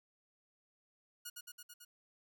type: tone with echo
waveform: 5% pulse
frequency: 1443 Hz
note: F#6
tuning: 44 cents flat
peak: -32 dBFS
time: 1.25-1.3 s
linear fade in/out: 10 ms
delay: 110 ms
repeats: 5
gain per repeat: -2 dB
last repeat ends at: 1.85 s
effects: none